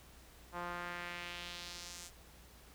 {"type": "tone with band-pass filter sweep", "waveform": "sawtooth", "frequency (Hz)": 175, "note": "F3", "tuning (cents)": 4, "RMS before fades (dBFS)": -45, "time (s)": [0.52, 2.11], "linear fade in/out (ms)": 50, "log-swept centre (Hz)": [1000, 7800], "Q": 1.6, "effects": ["added 60 Hz sine -60 dBFS peak until 2.74 s", "pink hiss -60 dBFS RMS until 2.74 s"]}